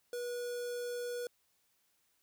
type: tone with notch filter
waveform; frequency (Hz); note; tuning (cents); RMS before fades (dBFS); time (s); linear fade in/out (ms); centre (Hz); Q
square; 484.8; B4; -32; -39; 0.13-1.27; 2; 2200; 1.2
effects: white hiss -75 dBFS RMS until 2.22 s